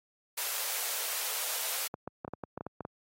white high-pass noise, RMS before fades -34 dBFS, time 0.37-1.88 s, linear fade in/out 10 ms, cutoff 440 Hz, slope 48 dB/octave
clicks, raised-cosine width 1 ms, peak -23 dBFS, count 11, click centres 1.941 / 2.076 / 2.248 / 2.279 / 2.336 / 2.437 / 2.576 / 2.609 / 2.666 / 2.807 / 2.851 s
effects high-pass 100 Hz 12 dB/octave + AAC 48 kbps

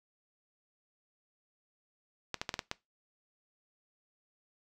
clicks, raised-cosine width 0.2 ms, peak -16 dBFS, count 6, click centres 2.343 / 2.415 / 2.492 / 2.541 / 2.592 / 2.714 s, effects noise-tail reverb RT60 0.2 s tail -20 dB re dry

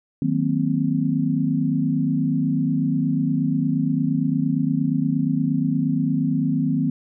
sine chord, C half-diminished seventh, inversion first, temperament equal with one note detuned, 156.28 / 185 / 233.1 / 261.6 Hz, Eb3 / Gb3 / Bb3 / C4, +8 / 0 / 0 / 0 cents, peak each -23 / -27 / -25 / -22 dBFS, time 0.22-6.9 s, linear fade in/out 2 ms, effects none

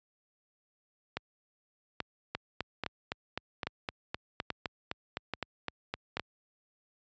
two click trains, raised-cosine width 0.3 ms, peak -17 / -17 dBFS, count 16 / 7, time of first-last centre 2.35-6.196 / 1.17-6.17 s, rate 3.9 / 1.2 Hz, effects high-pass 60 Hz 12 dB/octave + resampled to 16000 Hz

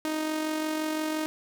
sawtooth tone with amplitude modulation, 311.1 Hz, D#4, in tune, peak -22 dBFS, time 0.05-1.26 s, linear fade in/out 0 ms, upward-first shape sine, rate 45.8 Hz, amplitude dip 40%, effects none

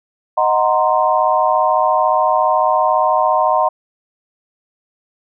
sine chord, C half-diminished seventh, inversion first, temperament equal, 622.3 / 740 / 932.3 / 1046.5 Hz, Eb5 / Gb5 / Bb5 / C6, 0 / 0 / 0 / 0 cents, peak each -17 dBFS, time 0.37-3.69 s, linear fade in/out 10 ms, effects none

